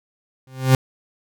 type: tone with exponential growth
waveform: 40% pulse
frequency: 130.81 Hz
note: C3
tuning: in tune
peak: -7 dBFS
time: 0.47-0.75 s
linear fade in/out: 2 ms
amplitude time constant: 59 ms
effects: none